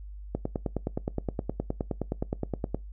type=click train; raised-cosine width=2 ms; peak=-15 dBFS; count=24; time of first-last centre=0.35-2.746 s; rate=9.6 Hz; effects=noise-tail reverb RT60 0.2 s tail -22 dB re dry + added 50 Hz sine -39 dBFS peak until 2.92 s